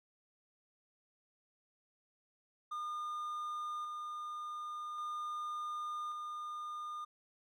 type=tone with tremolo; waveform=triangle; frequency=1214 Hz; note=D#6; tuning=43 cents flat; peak=-36 dBFS; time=2.71-7.05 s; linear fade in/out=10 ms; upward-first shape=square; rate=0.44 Hz; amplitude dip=25%; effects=none